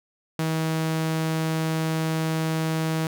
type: tone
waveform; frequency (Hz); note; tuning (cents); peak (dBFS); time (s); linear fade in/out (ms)
sawtooth; 160; D#3; +49; -19; 0.39-3.07; 2
effects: none